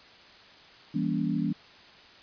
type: chord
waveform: sine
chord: E diminished seventh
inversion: none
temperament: just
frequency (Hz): 164.81 / 197.78 / 237.3 / 284.8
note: E3 / G3 / Bb3 / Db4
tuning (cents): 0 / +16 / +31 / +47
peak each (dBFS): -31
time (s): 0.94-1.53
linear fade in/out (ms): 10
effects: white hiss -52 dBFS RMS until 2.22 s + resampled to 11025 Hz